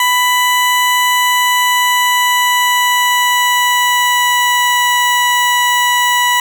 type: tone with pitch glide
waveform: 20% pulse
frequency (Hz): 992 to 979.5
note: B5 to B5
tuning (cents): +7 to -15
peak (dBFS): -5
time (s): 0-6.4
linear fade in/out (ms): 2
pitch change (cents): -22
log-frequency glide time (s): 0.98-5
effects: none